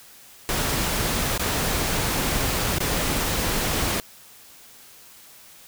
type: noise with dropouts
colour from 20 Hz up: pink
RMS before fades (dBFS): -24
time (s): 0.49-4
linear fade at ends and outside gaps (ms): 0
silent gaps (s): 1.377-1.395 / 2.784-2.804
effects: white hiss -48 dBFS RMS until 5.67 s